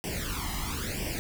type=noise with flanger; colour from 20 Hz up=pink; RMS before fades=-33 dBFS; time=0.04-1.19 s; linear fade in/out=0 ms; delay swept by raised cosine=0.37 to 1.01 ms; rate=1 Hz; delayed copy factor=+0.85; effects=none